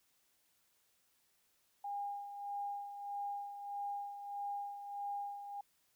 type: tone with tremolo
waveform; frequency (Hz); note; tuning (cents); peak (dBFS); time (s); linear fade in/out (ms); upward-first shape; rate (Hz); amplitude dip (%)
sine; 810; G#5; -43; -37; 1.84-5.61; 5; sine; 1.6; 60
effects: white hiss -75 dBFS RMS until 5.95 s